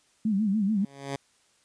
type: tone with vibrato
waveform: sine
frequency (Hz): 206.3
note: G#3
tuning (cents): -11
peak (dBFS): -22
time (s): 0.25-0.85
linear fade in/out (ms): 5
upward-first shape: sine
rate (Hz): 6.9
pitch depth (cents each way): 130
type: tone with exponential growth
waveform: 10% pulse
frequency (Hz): 138.59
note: C#3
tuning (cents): 0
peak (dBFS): -20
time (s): 0.71-1.16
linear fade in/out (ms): 5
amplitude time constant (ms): 96
effects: white hiss -65 dBFS RMS until 1.64 s + resampled to 22050 Hz